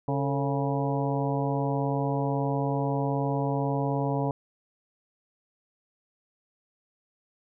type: harmonic tone with a mistuned harmonic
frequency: 138.59 Hz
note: C#3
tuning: in tune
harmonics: 1 / 2 / 3 / 4 / 5 / 6 / 7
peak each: -28 / -31 / -33 / -34 / -35 / -36 / -36 dBFS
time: 0.08-4.31 s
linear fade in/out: 2 ms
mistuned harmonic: 3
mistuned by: +91 cents
effects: none